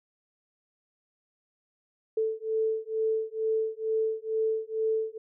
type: beating tone pair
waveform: sine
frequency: 440 / 442.2 Hz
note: A4 / A4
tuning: 0 / +9 cents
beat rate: 2.2 Hz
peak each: -29 dBFS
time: 2.17-5.18 s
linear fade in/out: 5 ms
effects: none